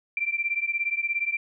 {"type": "beating tone pair", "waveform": "sine", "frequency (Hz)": [2349, 2366], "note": ["D7", "D7"], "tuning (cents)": [0, 12], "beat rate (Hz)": 17, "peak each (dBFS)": [-27, -28], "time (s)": [0.17, 1.37], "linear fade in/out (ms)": 2, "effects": []}